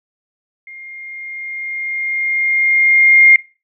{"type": "tone with level ramp", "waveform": "sine", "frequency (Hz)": 2122, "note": "C7", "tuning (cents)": 24, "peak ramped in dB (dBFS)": [-32, -3], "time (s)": [0.67, 3.36], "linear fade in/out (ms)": 2, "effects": ["noise-tail reverb RT60 0.3 s tail -20 dB re dry"]}